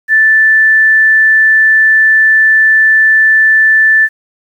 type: tone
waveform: sine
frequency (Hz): 1760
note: A6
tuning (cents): 0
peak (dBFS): -4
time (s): 0.08-4.09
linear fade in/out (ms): 50
effects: 7-bit